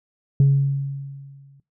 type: tone with exponential decay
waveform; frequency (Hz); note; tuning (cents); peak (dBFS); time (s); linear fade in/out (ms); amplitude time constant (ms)
sine; 138.59; C#3; 0; -8; 0.4-1.6; 2; 260
effects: noise-tail reverb RT60 0.2 s tail -18 dB re dry + tanh soft clip ceiling -9 dBFS